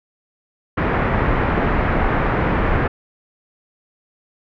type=low-pass noise; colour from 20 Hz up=pink; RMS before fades=-18 dBFS; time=0.77-2.88 s; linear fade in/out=10 ms; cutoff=2000 Hz; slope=24 dB/octave; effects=none